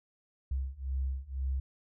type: beating tone pair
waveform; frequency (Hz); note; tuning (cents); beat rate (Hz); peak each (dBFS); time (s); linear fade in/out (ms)
sine; 65.41 / 67.41; C2 / C#2; 0 / -48; 2; -35 / -34; 0.51-1.6; 5
effects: none